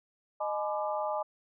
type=tone cluster; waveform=sine; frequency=616 / 847 / 1003 / 1186 Hz; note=D#5 / G#5 / B5 / D6; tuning=-17 / +34 / +26 / +17 cents; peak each=-33 / -34 / -39 / -38 dBFS; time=0.4-1.23 s; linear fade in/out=10 ms; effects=none